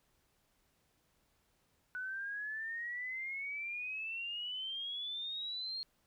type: exponential sweep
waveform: sine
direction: up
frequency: 1482 to 4272 Hz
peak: -38 dBFS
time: 1.95-5.83 s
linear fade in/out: 0 ms
effects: pink hiss -75 dBFS RMS until 6.06 s